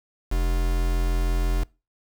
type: tone with quantisation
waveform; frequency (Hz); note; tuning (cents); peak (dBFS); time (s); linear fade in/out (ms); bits
triangle; 43; F1; -26; -18; 0.31-1.64; 10; 5
effects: noise-tail reverb RT60 0.3 s tail -25 dB re dry